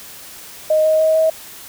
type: tone with pitch steps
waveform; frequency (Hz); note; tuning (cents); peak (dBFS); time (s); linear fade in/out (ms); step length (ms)
sine; 622.3 / 627.7 / 633.2 / 638.7; D#5 / D#5 / D#5 / D#5; 0 / +15 / +30 / +45; -11; 0.7-1.3; 5; 150
effects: white hiss -37 dBFS RMS until 1.68 s